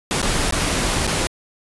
pink noise with dropouts, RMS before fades -20 dBFS, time 0.11-1.27 s, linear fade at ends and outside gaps 0 ms, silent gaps 0.217-0.228 / 0.509-0.524 / 1.068-1.076 s, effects resampled to 24000 Hz

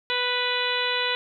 harmonic tone, 493.9 Hz, B4, in tune, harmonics 1 / 2 / 3 / 4 / 5 / 6 / 7 / 8, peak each -31 / -31 / -31 / -31 / -31 / -31 / -31 / -31 dBFS, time 0.1-1.15 s, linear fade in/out 0 ms, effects none

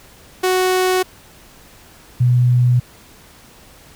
sawtooth / sine tone pair in turn, 370 / 123.47 Hz, F#4 / B2, 0 / 0 cents, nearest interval octave + perfect fifth, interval 1900 cents, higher first, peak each -10 / -10 dBFS, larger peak neither, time 0.43-1.03 / 2.2-2.8 s, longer neither, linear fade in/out 10 ms, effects pink hiss -45 dBFS RMS until 3.95 s

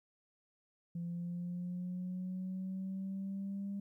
sine linear sweep, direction up, 170.6 to 200 Hz, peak -36 dBFS, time 0.95-3.8 s, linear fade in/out 5 ms, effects tanh soft clip ceiling -34 dBFS + 13-bit

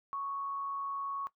sine tone with amplitude modulation, 1108.7 Hz, C#6, in tune, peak -33 dBFS, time 0.13-1.27 s, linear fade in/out 0 ms, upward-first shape sine, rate 159 Hz, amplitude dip 30%, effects noise-tail reverb RT60 0.1 s tail -17 dB re dry

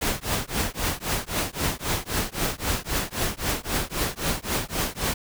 pink noise with tremolo, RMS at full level -23 dBFS, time 0.01-5.14 s, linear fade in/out 10 ms, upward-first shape triangle, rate 3.8 Hz, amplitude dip 100%, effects none

